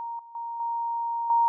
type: tone with level steps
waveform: sine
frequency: 932.3 Hz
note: A#5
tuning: in tune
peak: -31 / -44 / -31 / -26 / -18 dBFS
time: 0-1.48 s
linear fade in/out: 0 ms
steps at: 0.19 / 0.35 / 0.6 / 1.3 s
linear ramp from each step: 2 ms
effects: none